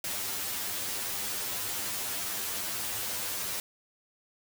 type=noise with comb filter; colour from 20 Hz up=white; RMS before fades=-34 dBFS; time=0.04-3.6 s; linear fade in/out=2 ms; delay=10 ms; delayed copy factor=+0.85; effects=none